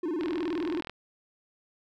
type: tone with vibrato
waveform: triangle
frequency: 329.6 Hz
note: E4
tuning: in tune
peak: -26 dBFS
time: 0.03-0.81 s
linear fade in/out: 5 ms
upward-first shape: square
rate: 19 Hz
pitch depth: 140 cents each way
type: click train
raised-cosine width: 0.3 ms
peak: -22 dBFS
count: 29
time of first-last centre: 0.21-0.896 s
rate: 40.8 Hz
effects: none